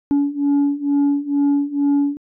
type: beating tone pair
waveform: sine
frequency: 283.2 / 285.4 Hz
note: C#4 / D4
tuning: +37 / -49 cents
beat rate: 2.2 Hz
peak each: -17 / -15 dBFS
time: 0.11-2.17 s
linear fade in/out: 0 ms
effects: tanh soft clip ceiling -12 dBFS